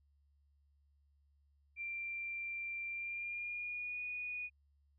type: tone with pitch glide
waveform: sine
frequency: 2365 to 2464 Hz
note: D7 to D#7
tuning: +12 to -17 cents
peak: -39 dBFS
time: 1.76-4.5 s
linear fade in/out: 50 ms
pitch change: +71 cents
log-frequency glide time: 2.87-4.02 s
effects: added 71 Hz sine -69 dBFS peak until 4.98 s